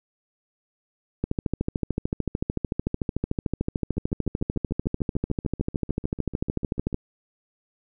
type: two click trains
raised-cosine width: 3 ms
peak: -11 / -22 dBFS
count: 78 / 21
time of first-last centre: 1.24-6.944 / 3.97-6.929 s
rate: 13.5 / 6.76 Hz
effects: none